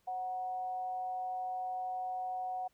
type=tone with amplitude modulation; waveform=sine; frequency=740 Hz; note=F#5; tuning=in tune; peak=-33 dBFS; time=0.07-2.68 s; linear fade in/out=10 ms; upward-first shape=sine; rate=209 Hz; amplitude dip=40%; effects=pink hiss -74 dBFS RMS until 2.73 s